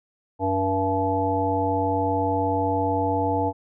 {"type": "harmonic tone with a mistuned harmonic", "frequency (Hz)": 95.7, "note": "G2", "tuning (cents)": -41, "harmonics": [1, 3, 5, 7, 9], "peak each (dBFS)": [-28, -27, -27, -28, -25], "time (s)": [0.39, 3.53], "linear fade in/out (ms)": 50, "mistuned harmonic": 7, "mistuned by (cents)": 18, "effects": []}